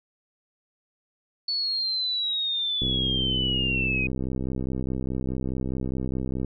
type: linear sweep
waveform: sine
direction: down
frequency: 4454 to 2489 Hz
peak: -24 dBFS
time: 1.48-4.07 s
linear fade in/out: 5 ms
type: click train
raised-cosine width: 3 ms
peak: -17 dBFS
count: 236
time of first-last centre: 2.82-6.447 s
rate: 64.8 Hz
effects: none